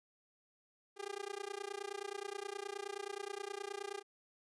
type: tone with amplitude modulation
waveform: sawtooth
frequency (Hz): 402.1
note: G4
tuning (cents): +44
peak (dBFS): -34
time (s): 0.96-4.03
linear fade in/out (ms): 50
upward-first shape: sine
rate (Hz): 29.5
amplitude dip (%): 100
effects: resampled to 24000 Hz